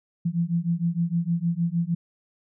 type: beating tone pair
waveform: sine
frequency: 166.7 / 173.2 Hz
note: E3 / F3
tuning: +20 / -14 cents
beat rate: 6.5 Hz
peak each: -25 dBFS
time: 0.25-1.95 s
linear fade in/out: 10 ms
effects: none